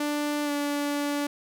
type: tone with pitch glide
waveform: sawtooth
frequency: 294.5 to 288.9 Hz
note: D4 to D4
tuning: +5 to -28 cents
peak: -22 dBFS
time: 0-1.27 s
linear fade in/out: 5 ms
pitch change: -33 cents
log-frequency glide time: 0.44-0.51 s
effects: none